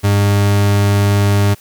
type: tone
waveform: 40% pulse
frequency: 101.2 Hz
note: G#2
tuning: 44 cents flat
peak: -9 dBFS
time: 0.03-1.55 s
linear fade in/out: 20 ms
effects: white hiss -45 dBFS RMS until 1.6 s